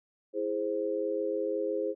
sine chord, E augmented, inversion none, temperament equal, 329.6 / 415.3 / 523.3 Hz, E4 / G#4 / B#4, 0 / 0 / 0 cents, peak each -35 / -32 / -32 dBFS, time 0.33-1.95 s, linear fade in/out 50 ms, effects none

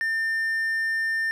triangle tone, 1800 Hz, A6, 39 cents sharp, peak -21 dBFS, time 0.01-1.31 s, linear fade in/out 0 ms, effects none

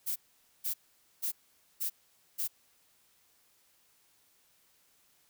violet noise bursts, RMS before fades -33 dBFS, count 5, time 0.06-2.48 s, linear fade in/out 20 ms, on 100 ms, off 480 ms, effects white hiss -68 dBFS RMS until 5.29 s

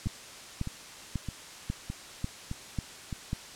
two click trains, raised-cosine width 5 ms, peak -22 / -18 dBFS, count 6 / 7, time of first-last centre 0.06-3.127 / 0.07-3.331 s, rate 1.63 / 1.84 Hz, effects white hiss -46 dBFS RMS until 3.55 s + low-pass 8000 Hz 12 dB/octave

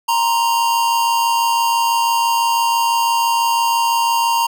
square tone pair together, 932.3 / 1038.3 Hz, A#5 / C6, 0 / -14 cents, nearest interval major second, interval 186 cents, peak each -15 / -24 dBFS, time 0.08-4.47 s, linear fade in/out 10 ms, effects none

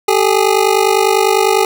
25% pulse ring-modulated tone, 412.2 Hz, G#4, 13 cents flat, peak -3 dBFS, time 0.08-1.65 s, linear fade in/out 2 ms, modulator 25 Hz, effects none

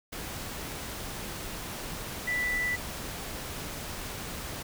sine tone in noise, 1975.5 Hz, B6, in tune, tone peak -27 dBFS, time 2.27-2.76 s, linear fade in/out 10 ms, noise pink, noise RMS -38 dBFS, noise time 0.12-4.63 s, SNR +8 dB, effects none

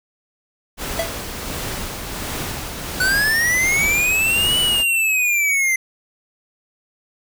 pink noise with tremolo, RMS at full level -26 dBFS, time 0.77-4.85 s, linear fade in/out 50 ms, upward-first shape sine, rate 1.4 Hz, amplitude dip 35%
square tone with exponential decay, 664 Hz, E5, 12 cents sharp, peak -17 dBFS, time 0.99-1.14 s, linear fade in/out 5 ms, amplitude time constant 32 ms
square linear two-way sweep, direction up then down, 1475 to 2982 to 2056 Hz, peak -16 dBFS, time 3-5.76 s, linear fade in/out 5 ms, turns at 4.59 s
effects none

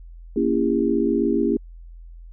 sine chord, A# diminished seventh, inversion none, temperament just, 233.1 / 279.7 / 335.6 / 402.8 Hz, A#3 / C#4 / E4 / G4, 0 / +16 / +31 / +47 cents, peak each -23 dBFS, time 0.36-1.57 s, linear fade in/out 5 ms, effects added 42 Hz sine -38 dBFS peak until 2.32 s

